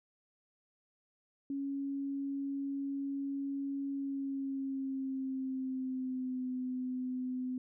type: tone with pitch glide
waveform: sine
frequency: 277.2 to 254.2 Hz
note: C#4 to C4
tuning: 0 to -50 cents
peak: -34 dBFS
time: 1.5-7.58 s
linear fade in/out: 2 ms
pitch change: -150 cents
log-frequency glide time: 3.91-6.47 s
effects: none